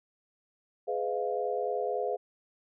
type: chord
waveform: sine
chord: F half-diminished seventh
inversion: first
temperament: just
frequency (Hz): 419.1 / 502.9 / 628.6 / 698.5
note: Ab4 / Cb5 / Eb5 / F5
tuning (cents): +16 / +31 / +18 / 0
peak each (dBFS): -33 / -33 / -38 / -34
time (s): 0.87-2.17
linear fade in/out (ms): 20
effects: none